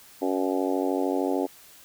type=harmonic tone with a mistuned harmonic; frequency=93.3 Hz; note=F#2; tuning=15 cents sharp; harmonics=3 / 4 / 5 / 6 / 7 / 8 / 9; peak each=-27 / -29 / -31 / -33 / -34 / -35 / -36 dBFS; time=0.21-1.47 s; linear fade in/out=20 ms; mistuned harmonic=9; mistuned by=+20 cents; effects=white hiss -51 dBFS RMS until 1.84 s